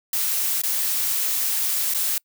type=noise with dropouts; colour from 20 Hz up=blue; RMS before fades=-23 dBFS; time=0.13-2.18 s; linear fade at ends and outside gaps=2 ms; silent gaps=0.617-0.635 / 1.939-1.946 s; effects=noise-tail reverb RT60 0.1 s tail -26 dB re dry